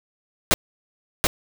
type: noise with echo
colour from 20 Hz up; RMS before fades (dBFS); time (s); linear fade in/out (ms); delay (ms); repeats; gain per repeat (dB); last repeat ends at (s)
pink; -17; 0.51-0.54; 0; 730; 1; -2; 1.27
effects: none